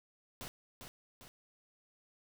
pink noise with echo, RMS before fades -45 dBFS, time 0.41-0.48 s, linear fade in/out 0 ms, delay 400 ms, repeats 2, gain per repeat -5 dB, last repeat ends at 1.28 s, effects none

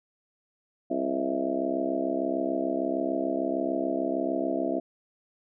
harmonic tone with a mistuned harmonic, 66.7 Hz, C2, 34 cents sharp, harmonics 3 / 4 / 5 / 6 / 7 / 8 / 9 / 10, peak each -40 / -31 / -31 / -37 / -39 / -38 / -35 / -31 dBFS, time 0.9-4.8 s, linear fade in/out 10 ms, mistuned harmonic 9, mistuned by +71 cents, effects none

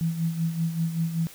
sine tone with tremolo, 164.81 Hz, E3, in tune, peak -21 dBFS, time 0.01-1.27 s, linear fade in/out 0 ms, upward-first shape sine, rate 5.2 Hz, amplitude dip 65%, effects white hiss -47 dBFS RMS until 1.34 s

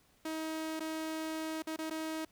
sawtooth tone with dropouts, 317.2 Hz, D#4, 33 cents sharp, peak -32 dBFS, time 0.25-2.25 s, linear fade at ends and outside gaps 5 ms, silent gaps 0.796-0.804 / 1.623-1.67 / 1.763-1.787 / 1.899-1.908 s, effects pink hiss -68 dBFS RMS until 2.31 s

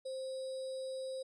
sine tone with sample-and-hold, 525 Hz, C5, 6 cents sharp, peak -38 dBFS, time 0.05-1.23 s, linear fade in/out 10 ms, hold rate 4410 Hz, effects resampled to 22050 Hz

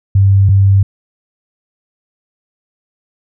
sine tone pair in turn, 98 / 98 Hz, G2 / G2, 0 / 0 cents, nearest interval unison, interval 0 cents, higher neither, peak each -5 / -5 dBFS, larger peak neither, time 0.15-0.49 / 0.49-0.83 s, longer neither, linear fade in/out 5 ms, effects none

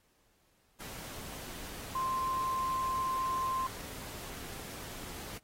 sine tone in noise, 1046.5 Hz, C6, in tune, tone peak -30 dBFS, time 1.95-3.67 s, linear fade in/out 5 ms, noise pink, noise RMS -45 dBFS, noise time 0.8-5.38 s, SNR +12 dB, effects pink hiss -71 dBFS RMS until 5.43 s + AAC 48 kbps

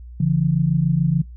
sine tone pair together, 141.56 / 168.5 Hz, C#3 / E3, +37 / +38 cents, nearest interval minor third, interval 301 cents, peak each -18 dBFS, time 0.2-1.22 s, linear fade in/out 5 ms, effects noise-tail reverb RT60 0.2 s tail -24 dB re dry + added 60 Hz sine -35 dBFS peak until 1.36 s

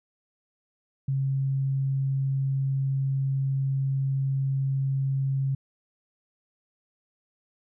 sine tone, 135.6 Hz, C#3, 38 cents flat, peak -23 dBFS, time 1.08-5.55 s, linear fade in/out 5 ms, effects none

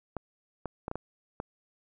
clicks, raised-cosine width 1 ms, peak -20 dBFS, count 6, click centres 0.167 / 0.657 / 0.881 / 0.914 / 0.956 / 1.401 s, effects none

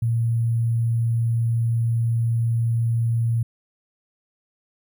sine tone with sample-and-hold, 115.7 Hz, A#2, 13 cents flat, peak -18 dBFS, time 0.02-3.43 s, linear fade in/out 5 ms, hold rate 11025 Hz, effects none

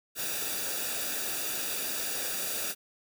white noise with comb filter, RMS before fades -33 dBFS, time 0.15-2.75 s, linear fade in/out 50 ms, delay 0.95 ms, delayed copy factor -0.65, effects none

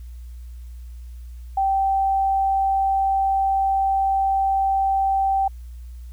sine tone, 778 Hz, G5, 13 cents flat, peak -17 dBFS, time 1.57-5.48 s, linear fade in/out 5 ms, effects added 60 Hz sine -34 dBFS peak until 6.12 s + white hiss -60 dBFS RMS until 6.12 s

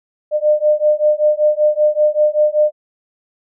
sine beating tone pair, 601 / 606.2 Hz, D5 / D#5, +40 / -45 cents, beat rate 5.2 Hz, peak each -14 dBFS, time 0.31-2.72 s, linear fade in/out 50 ms, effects none

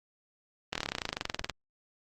slowing click train, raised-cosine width 0.2 ms, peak -13 dBFS, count 22, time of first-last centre 0.73-1.497 s, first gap 24 ms, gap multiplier 1.04, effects Opus 32 kbps

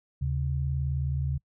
sine tone pair together, 76 / 135.25 Hz, D#2 / C#3, -40 / -42 cents, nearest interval minor seventh, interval 998 cents, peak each -29 / -28 dBFS, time 0.21-1.38 s, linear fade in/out 10 ms, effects noise-tail reverb RT60 0.1 s tail -26 dB re dry

